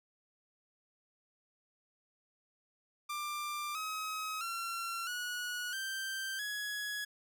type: tone with pitch steps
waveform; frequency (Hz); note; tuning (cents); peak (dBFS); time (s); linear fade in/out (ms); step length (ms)
sawtooth; 1187 / 1272.2 / 1363.5 / 1461.4 / 1566.3 / 1678.7; D6 / D#6 / F6 / F#6 / G6 / G#6; +18 / +38 / -42 / -22 / -2 / +18; -33; 3.09-7.05; 10; 660
effects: none